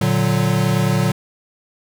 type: chord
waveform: square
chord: Bb augmented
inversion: none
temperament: equal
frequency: 116.54 / 146.83 / 185 Hz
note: Bb2 / D3 / F#3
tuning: 0 / 0 / 0 cents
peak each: -20 dBFS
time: 0.01-1.12 s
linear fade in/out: 5 ms
effects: none

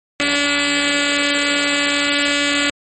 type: tone with notch filter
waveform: 5% pulse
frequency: 287.2 Hz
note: D4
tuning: 39 cents flat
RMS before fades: -17 dBFS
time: 0.2-2.7 s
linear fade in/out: 0 ms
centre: 920 Hz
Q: 0.98
effects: MP3 32 kbps

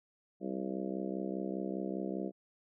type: harmonic tone with a mistuned harmonic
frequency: 65 Hz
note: C2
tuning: 11 cents flat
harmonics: 3 / 4 / 5 / 6 / 7 / 8 / 9 / 10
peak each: -39 / -44 / -40 / -42 / -47 / -46 / -47 / -49 dBFS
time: 0.4-2.32 s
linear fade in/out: 50 ms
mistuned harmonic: 10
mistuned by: +63 cents
effects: none

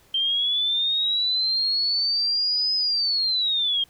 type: linear two-way sweep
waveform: sine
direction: up then down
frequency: 3136 to 5070 to 3194 Hz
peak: -20 dBFS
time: 0.14-3.84 s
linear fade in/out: 5 ms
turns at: 2.75 s
effects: pink hiss -57 dBFS RMS until 3.89 s

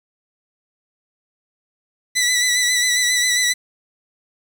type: tone with vibrato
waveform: 15% pulse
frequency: 1975.5 Hz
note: B6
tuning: in tune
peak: -9 dBFS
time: 2.15-3.54 s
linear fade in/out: 20 ms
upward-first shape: sine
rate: 7.4 Hz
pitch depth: 34 cents each way
effects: 7-bit

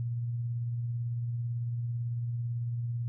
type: tone with tremolo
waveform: sine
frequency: 118.7 Hz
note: A#2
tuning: 32 cents sharp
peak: -29 dBFS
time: 0-3.08 s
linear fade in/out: 0 ms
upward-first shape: sine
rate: 18 Hz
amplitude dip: 25%
effects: none

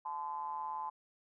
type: ring-modulated tone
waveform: triangle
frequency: 78.8 Hz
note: D#2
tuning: 23 cents sharp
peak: -32 dBFS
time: 0.05-0.9 s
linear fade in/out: 10 ms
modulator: 946 Hz
effects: none

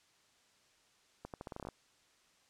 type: accelerating click train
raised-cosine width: 1 ms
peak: -29 dBFS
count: 11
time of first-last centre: 1.25-1.687 s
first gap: 88 ms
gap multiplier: 0.83
effects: white hiss -69 dBFS RMS until 2.49 s + low-pass 7000 Hz 12 dB/octave

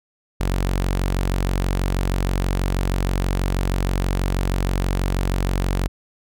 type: tone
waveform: sawtooth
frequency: 46.25 Hz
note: F#1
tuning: in tune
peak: -15 dBFS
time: 0.4-5.88 s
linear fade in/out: 10 ms
effects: none

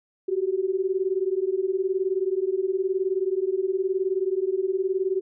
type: beating tone pair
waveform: sine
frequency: 370 / 389 Hz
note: F#4 / G4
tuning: 0 / -13 cents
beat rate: 19 Hz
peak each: -25 dBFS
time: 0.28-5.21 s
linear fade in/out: 10 ms
effects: none

